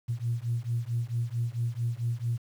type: beating tone pair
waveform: sine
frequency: 115.8 / 120.3 Hz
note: A#2 / B2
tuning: -11 / -45 cents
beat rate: 4.5 Hz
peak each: -30 dBFS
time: 0.08-2.38 s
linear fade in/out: 20 ms
effects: tanh soft clip ceiling -20 dBFS + 9-bit